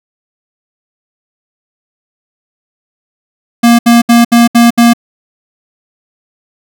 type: tone bursts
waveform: square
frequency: 235.4 Hz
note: A#3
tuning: 17 cents sharp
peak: -3 dBFS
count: 6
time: 3.63-4.935 s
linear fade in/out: 10 ms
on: 160 ms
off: 69 ms
effects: none